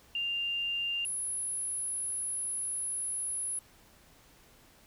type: tone pair in turn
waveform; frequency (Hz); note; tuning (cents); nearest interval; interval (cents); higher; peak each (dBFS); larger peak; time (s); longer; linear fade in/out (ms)
sine; 2794 / 10549; F7 / E9; 0 / 0; octave + major seventh; 2300; second; -30 / -32; first; 0.15-1.05 / 1.05-3.59; second; 2
effects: pink hiss -60 dBFS RMS until 4.86 s